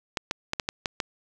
clicks, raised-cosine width 0.2 ms, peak -9 dBFS, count 7, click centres 0.172 / 0.311 / 0.534 / 0.598 / 0.689 / 0.858 / 1.002 s, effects none

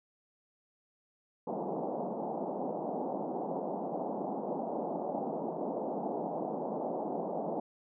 white band-pass noise, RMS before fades -36 dBFS, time 1.47-7.6 s, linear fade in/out 5 ms, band 170 to 840 Hz, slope 48 dB/octave, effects none

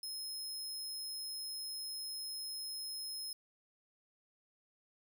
sawtooth tone, 5150 Hz, E8, 41 cents flat, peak -38 dBFS, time 0.03-3.33 s, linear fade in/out 2 ms, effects none

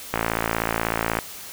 click train, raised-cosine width 0.5 ms, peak -6 dBFS, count 60, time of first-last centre 0.14-1.188 s, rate 56.3 Hz, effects white hiss -38 dBFS RMS until 1.52 s

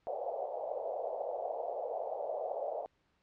pink band-pass noise, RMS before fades -38 dBFS, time 0.07-2.86 s, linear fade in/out 0 ms, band 510 to 740 Hz, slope 48 dB/octave, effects pink hiss -75 dBFS RMS until 3.22 s + low-pass 4000 Hz 12 dB/octave

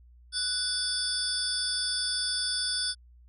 sine tone cluster, 1482 / 3478 / 4635 / 5180 / 9390 Hz, F#6 / A7 / D8 / E8 / D9, +2 / -21 / -24 / -31 / -1 cents, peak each -37 / -34 / -32 / -33 / -35 dBFS, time 0.32-2.95 s, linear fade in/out 50 ms, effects added 60 Hz sine -52 dBFS peak until 3.28 s

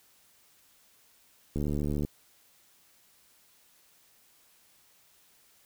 click train, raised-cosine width 3 ms, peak -19 dBFS, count 37, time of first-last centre 1.56-2.049 s, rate 73.6 Hz, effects white hiss -63 dBFS RMS until 5.65 s

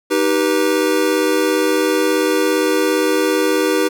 square chord, Eb augmented, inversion none, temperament just, 311.1 / 388.9 / 486.1 Hz, Eb4 / G4 / B4, 0 / -14 / -28 cents, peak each -19 dBFS, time 0.1-3.89 s, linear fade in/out 20 ms, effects none

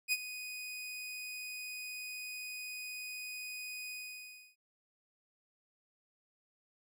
sawtooth tone with ADSR envelope, 2489 Hz, D#7, in tune, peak -24 dBFS, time 0.08-4.56 s, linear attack 44 ms, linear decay 40 ms, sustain -14 dB, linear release 640 ms, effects none

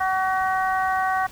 harmonic tone, 377.4 Hz, F#4, 34 cents sharp, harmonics 2 / 3 / 4 / 5, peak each -22 / -26 / -28 / -30 dBFS, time 0-1.27 s, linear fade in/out 10 ms, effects pink hiss -45 dBFS RMS until 1.31 s

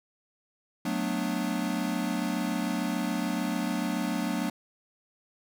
square chord, B minor seventh, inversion second, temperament equal, 185 / 220 / 246.9 / 293.7 Hz, F#3 / A3 / B3 / D4, 0 / 0 / 0 / 0 cents, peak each -34 dBFS, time 0.85-4.5 s, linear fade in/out 5 ms, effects none

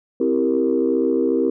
sine chord, C dominant seventh, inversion none, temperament equal, 261.6 / 329.6 / 392 / 466.2 Hz, C4 / E4 / G4 / Bb4, 0 / 0 / 0 / 0 cents, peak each -21 dBFS, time 0.2-1.5 s, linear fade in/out 5 ms, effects tanh soft clip ceiling -7 dBFS

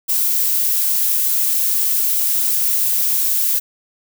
violet noise, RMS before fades -17 dBFS, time 0.08-3.6 s, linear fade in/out 20 ms, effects none

